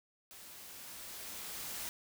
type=noise with level ramp; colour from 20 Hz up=white; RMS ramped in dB=-53 to -41 dBFS; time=0.31-1.89 s; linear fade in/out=0 ms; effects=none